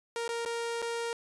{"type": "tone with dropouts", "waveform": "sawtooth", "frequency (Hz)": 466.2, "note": "A#4", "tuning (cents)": 0, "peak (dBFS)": -28, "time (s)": [0.16, 1.13], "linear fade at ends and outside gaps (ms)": 1, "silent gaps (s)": [[0.279, 0.29], [0.451, 0.459], [0.819, 0.824]], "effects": ["resampled to 24000 Hz"]}